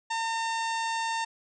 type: harmonic tone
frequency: 908 Hz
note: A#5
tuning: 46 cents flat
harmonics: 1 / 2 / 3 / 4 / 5 / 6 / 7 / 8 / 9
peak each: -29 / -35 / -39 / -41 / -43 / -45 / -46 / -47 / -48 dBFS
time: 0.1-1.25 s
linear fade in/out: 10 ms
effects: none